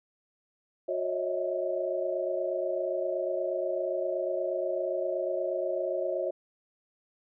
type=tone cluster; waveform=sine; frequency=365 / 549 / 618 / 646 Hz; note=F#4 / C#5 / D#5 / E5; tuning=-24 / -17 / -12 / -35 cents; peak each=-34 / -31 / -35 / -35 dBFS; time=0.88-6.31 s; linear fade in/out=10 ms; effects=none